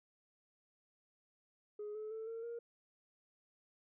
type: tone with pitch steps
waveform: sine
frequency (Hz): 418.5 / 430.5 / 442.9 / 455.6 / 468.7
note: G#4 / A4 / A4 / A#4 / A#4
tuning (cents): +13 / -38 / +11 / -40 / +9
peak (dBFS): -40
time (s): 1.79-2.59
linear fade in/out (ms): 5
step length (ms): 160
effects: tanh soft clip ceiling -39 dBFS